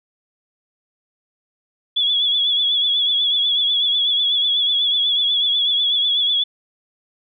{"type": "tone with vibrato", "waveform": "sine", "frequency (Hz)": 3394, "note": "G#7", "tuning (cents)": 37, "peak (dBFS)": -15, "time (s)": [1.96, 6.44], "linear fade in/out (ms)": 10, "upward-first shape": "triangle", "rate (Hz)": 8.1, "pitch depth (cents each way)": 61, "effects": []}